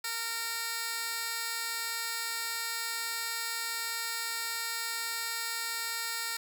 15% pulse tone with high-pass filter, 460.5 Hz, A#4, 21 cents flat, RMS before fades -35 dBFS, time 0.04-6.37 s, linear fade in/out 5 ms, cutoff 2200 Hz, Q 0.58, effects none

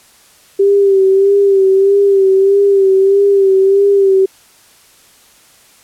sine tone with vibrato, 392 Hz, G4, in tune, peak -6 dBFS, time 0.59-4.26 s, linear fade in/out 10 ms, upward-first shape sine, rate 1.6 Hz, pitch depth 42 cents each way, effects white hiss -46 dBFS RMS until 5.83 s + low-pass 12000 Hz 12 dB/octave

